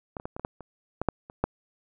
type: clicks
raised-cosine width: 1 ms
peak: -20 / -26 / -19 / -23 / -22 / -15 / -28 / -14 / -8 / -28 / -9 dBFS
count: 11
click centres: 0.168 / 0.199 / 0.255 / 0.365 / 0.396 / 0.449 / 0.607 / 1.016 / 1.087 / 1.299 / 1.44 s
effects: none